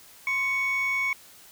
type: tone pair together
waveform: sine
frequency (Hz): 1050 / 2225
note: C6 / C#7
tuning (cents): +6 / +6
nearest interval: octave + minor second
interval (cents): 1300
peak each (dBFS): -31 / -22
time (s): 0.27-1.13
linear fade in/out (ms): 2
effects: tanh soft clip ceiling -21 dBFS + white hiss -51 dBFS RMS until 1.51 s